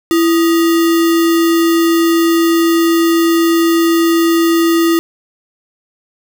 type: tone with sample-and-hold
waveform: sine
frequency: 333.5 Hz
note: E4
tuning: 20 cents sharp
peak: -8 dBFS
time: 0.11-4.99 s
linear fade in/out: 0 ms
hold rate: 1575 Hz
effects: none